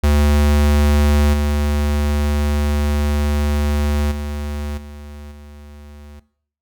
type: tone with level steps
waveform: square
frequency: 73.42 Hz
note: D2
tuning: in tune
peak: -12 / -16 / -23 / -33 / -37 dBFS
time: 0.03-6.2 s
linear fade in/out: 10 ms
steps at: 1.33 / 4.11 / 4.77 / 5.31 s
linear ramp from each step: 10 ms
effects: noise-tail reverb RT60 0.6 s tail -18 dB re dry